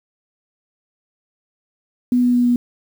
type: tone with pitch steps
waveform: sine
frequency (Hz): 246.9 / 245.5 / 244.1 / 242.7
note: B3 / B3 / B3 / B3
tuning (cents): 0 / -10 / -20 / -30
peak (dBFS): -12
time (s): 2.12-2.56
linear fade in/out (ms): 2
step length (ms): 110
effects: 7-bit